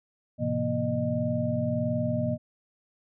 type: tone cluster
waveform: sine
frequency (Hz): 107 / 128.5 / 168.4 / 238.1 / 612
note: A2 / C3 / E3 / A#3 / D#5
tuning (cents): -48 / -31 / +37 / +37 / -29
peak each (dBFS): -33 / -31 / -34 / -30 / -30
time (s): 0.38-2.38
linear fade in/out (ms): 50
effects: none